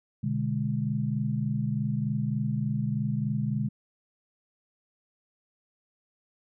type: chord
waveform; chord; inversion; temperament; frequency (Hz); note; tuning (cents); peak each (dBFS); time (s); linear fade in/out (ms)
sine; G# diminished; first; equal; 123.47 / 146.83 / 207.7; B2 / D3 / G#3; 0 / 0 / 0; -30; 0.23-3.69; 10
effects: none